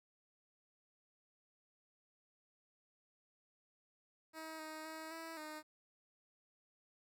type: tone with pitch steps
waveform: 10% pulse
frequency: 318.3 / 312.8 / 317.6 / 326.6 / 307.4 Hz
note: D#4 / D#4 / D#4 / E4 / D#4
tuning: +39 / +9 / +36 / -16 / -21 cents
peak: -38 dBFS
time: 4.33-5.63 s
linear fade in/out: 50 ms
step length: 260 ms
effects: 13-bit